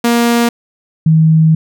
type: tone pair in turn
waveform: sawtooth / sine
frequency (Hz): 235.9 / 159.18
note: A#3 / D#3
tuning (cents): +21 / +40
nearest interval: perfect fifth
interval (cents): 681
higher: first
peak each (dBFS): -5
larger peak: neither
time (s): 0.04-0.49 / 1.06-1.55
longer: second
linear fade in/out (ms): 5
effects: none